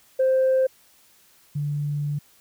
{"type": "tone pair in turn", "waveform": "sine", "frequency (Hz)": [523.3, 146.13], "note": ["C5", "D3"], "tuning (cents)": [0, -8], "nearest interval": "octave + minor seventh", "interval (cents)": 2208, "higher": "first", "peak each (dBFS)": [-15, -23], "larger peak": "first", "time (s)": [[0.19, 0.67], [1.55, 2.19]], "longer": "second", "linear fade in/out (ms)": 10, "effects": ["tanh soft clip ceiling -14 dBFS", "white hiss -57 dBFS RMS until 2.4 s"]}